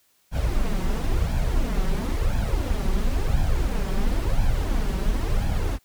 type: noise with flanger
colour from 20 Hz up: brown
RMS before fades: -22 dBFS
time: 0.31-5.79 s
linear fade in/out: 50 ms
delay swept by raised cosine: 1.2 to 5.3 ms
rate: 0.97 Hz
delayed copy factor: +0.65
effects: white hiss -64 dBFS RMS until 5.84 s